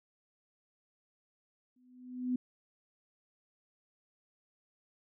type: tone with exponential growth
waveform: sine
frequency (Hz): 250.9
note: B3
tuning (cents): +28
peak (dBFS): -27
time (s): 1.76-2.36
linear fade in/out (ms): 5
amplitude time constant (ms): 130
effects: none